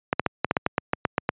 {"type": "clicks", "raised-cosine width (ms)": 0.5, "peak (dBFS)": -5, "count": 12, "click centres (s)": [0.129, 0.196, 0.263, 0.446, 0.511, 0.568, 0.664, 0.781, 0.934, 1.052, 1.181, 1.291], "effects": ["high-pass 100 Hz 12 dB/octave", "resampled to 8000 Hz"]}